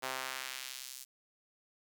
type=tone with high-pass filter sweep; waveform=sawtooth; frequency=130.81 Hz; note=C3; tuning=in tune; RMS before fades=-42 dBFS; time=0.02-1.05 s; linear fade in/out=20 ms; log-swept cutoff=710 to 6900 Hz; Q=0.82; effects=none